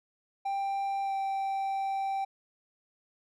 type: tone with pitch glide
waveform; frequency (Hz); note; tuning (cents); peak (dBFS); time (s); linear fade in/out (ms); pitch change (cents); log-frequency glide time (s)
triangle; 788 to 780.3; G5 to G5; +9 to -8; -27; 0.45-2.25; 10; -17; 1.03-1.13
effects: none